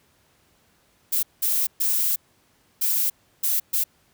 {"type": "noise bursts at uneven times", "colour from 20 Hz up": "violet", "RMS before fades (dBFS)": -22, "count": 6, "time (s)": [[1.12, 1.23], [1.42, 1.67], [1.8, 2.16], [2.81, 3.1], [3.43, 3.6], [3.73, 3.84]], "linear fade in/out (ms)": 10, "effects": ["pink hiss -62 dBFS RMS until 4.13 s", "high-pass 60 Hz 12 dB/octave"]}